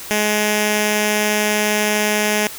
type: tone with notch filter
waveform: 5% pulse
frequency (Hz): 210.8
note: G#3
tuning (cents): +26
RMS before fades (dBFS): -18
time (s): 0.11-2.47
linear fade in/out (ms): 0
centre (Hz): 1200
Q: 1.4
effects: white hiss -33 dBFS RMS until 2.58 s